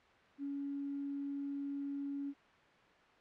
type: tone with tanh clipping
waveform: triangle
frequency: 281 Hz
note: C#4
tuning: 24 cents sharp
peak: -37 dBFS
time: 0.38-2.34 s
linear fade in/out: 50 ms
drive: 2 dB
effects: white hiss -63 dBFS RMS until 3.2 s + low-pass 2000 Hz 12 dB/octave